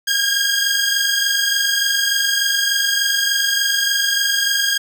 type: tone pair together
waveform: 15% pulse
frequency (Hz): 1610 / 1633.4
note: G6 / G#6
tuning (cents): +46 / -29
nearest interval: unison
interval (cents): 25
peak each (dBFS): -12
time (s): 0.07-4.78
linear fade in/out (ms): 10
effects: none